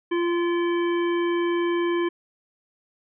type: harmonic tone with a mistuned harmonic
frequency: 345 Hz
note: F4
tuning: 21 cents flat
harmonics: 1 / 3 / 5 / 7 / 9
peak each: -21 / -31 / -35 / -38 / -40 dBFS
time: 0.11-2.09 s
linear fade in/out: 10 ms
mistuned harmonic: 7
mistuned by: -87 cents
effects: none